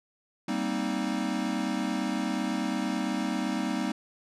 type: chord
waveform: square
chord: C minor seventh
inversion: second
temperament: equal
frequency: 196 / 233.1 / 261.6 / 311.1 Hz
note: G3 / Bb3 / C4 / Eb4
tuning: 0 / 0 / 0 / 0 cents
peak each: -34 dBFS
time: 0.48-3.92 s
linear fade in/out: 5 ms
effects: low-pass 8000 Hz 12 dB/octave

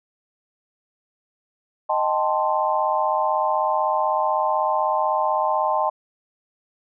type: chord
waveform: sine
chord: A half-diminished seventh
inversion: second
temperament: equal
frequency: 622.3 / 784 / 880 / 1046.5 Hz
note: Eb5 / G5 / A5 / C6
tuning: 0 / 0 / 0 / 0 cents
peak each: -24 / -25 / -23 / -24 dBFS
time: 1.89-5.9 s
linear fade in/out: 10 ms
effects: none

